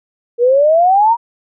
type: exponential sweep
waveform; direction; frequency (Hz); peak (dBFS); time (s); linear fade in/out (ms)
sine; up; 466.2 to 959; -7; 0.38-1.17; 50
effects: none